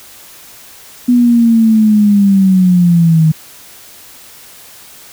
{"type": "linear sweep", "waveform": "sine", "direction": "down", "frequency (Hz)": [246.9, 155.7], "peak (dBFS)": -5, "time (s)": [1.08, 3.32], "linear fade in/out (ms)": 10, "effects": ["white hiss -37 dBFS RMS until 5.12 s"]}